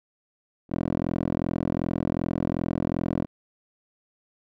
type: tone with band-pass filter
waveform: 10% pulse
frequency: 42.64 Hz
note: F1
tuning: 41 cents flat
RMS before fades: -27 dBFS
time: 0.69-3.27 s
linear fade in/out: 50 ms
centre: 330 Hz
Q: 1.2
effects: none